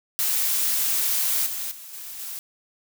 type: noise with level steps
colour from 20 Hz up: blue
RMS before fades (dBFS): -23 / -30 / -41 / -37 / -34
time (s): 0.19-2.39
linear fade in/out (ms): 0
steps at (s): 1.46 / 1.71 / 1.93 / 2.19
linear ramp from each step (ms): 5
effects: none